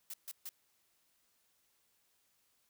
blue noise bursts, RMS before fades -44 dBFS, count 3, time 0.1-0.491 s, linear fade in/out 2 ms, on 37 ms, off 140 ms, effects white hiss -75 dBFS RMS until 2.69 s

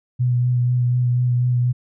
sine tone with vibrato, 123.47 Hz, B2, in tune, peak -15 dBFS, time 0.19-1.73 s, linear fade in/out 20 ms, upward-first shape sine, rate 4.1 Hz, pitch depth 17 cents each way, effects none

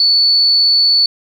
sine tone, 4458 Hz, C#8, 9 cents sharp, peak -8 dBFS, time 0-1.06 s, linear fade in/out 2 ms, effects 7-bit

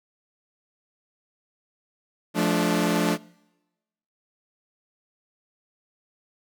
sawtooth chord, D minor, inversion first, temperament equal with one note detuned, 174.61 / 216.1 / 293.7 Hz, F3 / A3 / D4, 0 / -31 / 0 cents, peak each -21 dBFS, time 2.34-3.18 s, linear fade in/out 50 ms, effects noise-tail reverb RT60 1.0 s tail -24 dB re dry

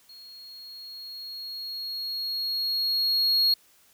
triangle tone with level ramp, 4300 Hz, C8, 47 cents sharp, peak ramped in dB -44 to -17 dBFS, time 0.09-3.54 s, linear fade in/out 5 ms, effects white hiss -60 dBFS RMS until 3.93 s

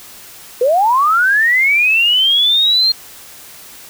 sine linear sweep, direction up, 466.2 to 4231 Hz, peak -9 dBFS, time 0.61-2.92 s, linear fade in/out 5 ms, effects white hiss -37 dBFS RMS until 3.89 s

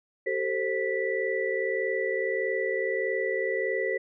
sine tone cluster, 385.1 / 446.7 / 530 / 1967 Hz, G4 / A4 / C5 / B6, -31 / +26 / +22 / -7 cents, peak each -31 dBFS, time 0.26-3.98 s, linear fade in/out 10 ms, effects none

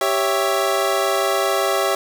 25% pulse chord, C# diminished, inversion second, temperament equal, 392 / 554.4 / 659.3 Hz, G4 / C#5 / E5, 0 / 0 / 0 cents, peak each -18 dBFS, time 0.01-1.95 s, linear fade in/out 2 ms, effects none

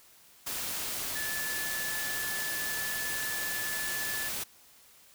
sine tone in noise, 1735 Hz, A6, 25 cents flat, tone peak -35 dBFS, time 1.15-4.29 s, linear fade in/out 10 ms, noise white, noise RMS -35 dBFS, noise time 0.46-4.44 s, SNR -3 dB, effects white hiss -58 dBFS RMS until 5.14 s

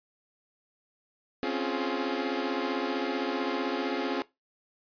sawtooth chord, Db major seventh, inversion third, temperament equal with one note detuned, 261.6 / 277.2 / 349.2 / 421.3 Hz, C4 / Db4 / F4 / Ab4, 0 / 0 / 0 / +25 cents, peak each -30 dBFS, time 1.43-4.22 s, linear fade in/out 0 ms, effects noise-tail reverb RT60 0.2 s tail -19 dB re dry + resampled to 11025 Hz

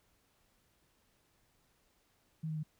sine tone with pitch steps, 158.8 / 156.25 / 153.75 Hz, D#3 / D#3 / D#3, +36 / +8 / -20 cents, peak -35 dBFS, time 2.43-2.634 s, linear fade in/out 10 ms, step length 68 ms, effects pink hiss -73 dBFS RMS until 2.79 s

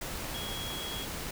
sine tone in noise, 3313 Hz, G#7, 5 cents flat, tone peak -39 dBFS, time 0.34-1.05 s, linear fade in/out 5 ms, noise pink, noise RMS -38 dBFS, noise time 0.01-1.31 s, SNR -4 dB, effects none

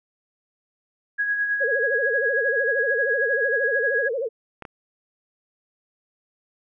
sine tone with tremolo, 1658 Hz, G#6, 3 cents flat, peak -19 dBFS, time 1.18-4.09 s, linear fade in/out 20 ms, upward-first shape sine, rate 9.4 Hz, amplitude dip 45%
sine tone with vibrato, 500 Hz, B4, 21 cents sharp, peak -23 dBFS, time 1.6-4.29 s, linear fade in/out 20 ms, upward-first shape sine, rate 13 Hz, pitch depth 210 cents each way
clicks, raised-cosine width 0.5 ms, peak -21 dBFS, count 2, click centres 4.623 / 4.652 s
effects none

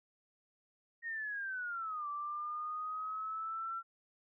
sine linear two-way sweep, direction down then up, 1872 to 1163 to 1357 Hz, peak -37 dBFS, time 1.02-3.83 s, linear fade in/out 50 ms, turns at 2.08 s, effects none

